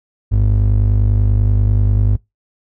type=ring-modulated tone; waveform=triangle; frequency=76.9 Hz; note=D#2; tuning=20 cents flat; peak=-5 dBFS; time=0.31-2.17 s; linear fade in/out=20 ms; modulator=25.1 Hz; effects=noise-tail reverb RT60 0.2 s tail -25 dB re dry